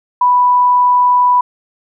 sine tone, 987.8 Hz, B5, in tune, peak -7 dBFS, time 0.21-1.41 s, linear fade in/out 5 ms, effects none

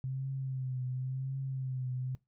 sine tone with vibrato, 130.81 Hz, C3, in tune, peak -33 dBFS, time 0.04-2.15 s, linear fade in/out 0 ms, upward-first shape triangle, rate 0.93 Hz, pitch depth 58 cents each way, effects noise-tail reverb RT60 0.2 s tail -20 dB re dry

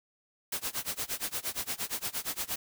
white noise with tremolo, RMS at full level -32 dBFS, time 0.52-2.56 s, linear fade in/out 5 ms, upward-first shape sine, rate 8.6 Hz, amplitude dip 95%, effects none

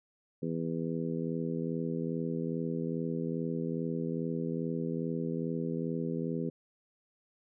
harmonic tone, 82.41 Hz, E2, in tune, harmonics 2 / 3 / 4 / 5 / 6, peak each -35 / -36 / -40 / -39 / -41 dBFS, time 0.42-6.5 s, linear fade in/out 10 ms, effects none

